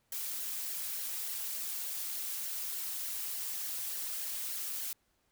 blue noise with flanger, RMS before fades -38 dBFS, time 0.12-4.93 s, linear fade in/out 2 ms, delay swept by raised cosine 0.79 to 4.59 ms, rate 3.4 Hz, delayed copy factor -0.55, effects pink hiss -75 dBFS RMS until 5.31 s

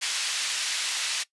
pink band-pass noise, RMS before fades -29 dBFS, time 0.01-1.24 s, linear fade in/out 20 ms, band 2500 to 7600 Hz, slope 12 dB/octave, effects noise-tail reverb RT60 0.1 s tail -19 dB re dry + resampled to 24000 Hz

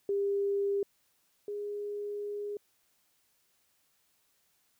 sine tone pair in turn, 400 / 411.5 Hz, G4 / G#4, +35 / -16 cents, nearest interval unison, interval 49 cents, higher second, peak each -27 / -34 dBFS, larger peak first, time 0.09-0.83 / 1.48-2.57 s, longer second, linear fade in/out 2 ms, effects white hiss -72 dBFS RMS until 4.79 s

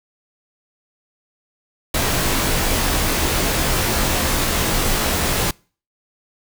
pink noise with comb filter, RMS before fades -19 dBFS, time 1.94-5.51 s, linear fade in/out 5 ms, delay 20 ms, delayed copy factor -1, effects noise-tail reverb RT60 0.4 s tail -26 dB re dry

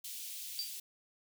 white high-pass noise, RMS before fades -44 dBFS, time 0.04-0.8 s, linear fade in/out 5 ms, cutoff 2700 Hz, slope 24 dB/octave
sine tone with exponential decay, 4674 Hz, D8, 9 cents flat, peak -31 dBFS, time 0.59-0.77 s, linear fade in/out 0 ms, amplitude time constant 37 ms
effects none

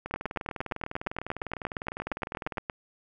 two click trains, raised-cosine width 0.5 ms, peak -19 / -15 dBFS, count 51 / 23, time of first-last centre 0.06-2.573 / 0.14-2.698 s, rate 19.9 / 8.6 Hz, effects none

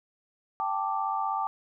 sine chord, G suspended second, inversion none, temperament equal, 784 / 880 / 1174.7 Hz, G5 / A5 / D6, 0 / 0 / 0 cents, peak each -31 dBFS, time 0.6-1.47 s, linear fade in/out 0 ms, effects none

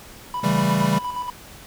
triangle tone with tremolo, 987.8 Hz, B5, in tune, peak -22 dBFS, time 0.34-1.3 s, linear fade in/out 2 ms, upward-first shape square, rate 8.5 Hz, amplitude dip 50%
square chord, A dominant seventh, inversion first, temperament equal, 138.59 / 164.81 / 196 / 220 Hz, C#3 / E3 / G3 / A3, 0 / 0 / 0 / 0 cents, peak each -26 / -24 / -22 / -28 dBFS, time 0.43-0.99 s, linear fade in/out 10 ms
effects pink hiss -43 dBFS RMS until 1.66 s

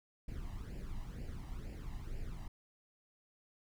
brown noise with flanger, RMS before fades -43 dBFS, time 0.28-2.48 s, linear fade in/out 5 ms, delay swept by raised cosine 0.4 to 1.05 ms, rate 2.1 Hz, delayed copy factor +0.7, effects none

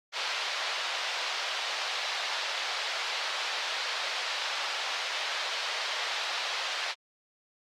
white band-pass noise, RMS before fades -33 dBFS, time 0.12-6.95 s, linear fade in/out 50 ms, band 560 to 4500 Hz, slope 24 dB/octave, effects Opus 48 kbps

